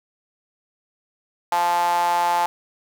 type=tone with high-pass filter; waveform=sawtooth; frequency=173.8 Hz; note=F3; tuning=8 cents flat; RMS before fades=-20 dBFS; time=1.52-2.46 s; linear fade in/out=0 ms; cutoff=830 Hz; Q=9.1; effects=none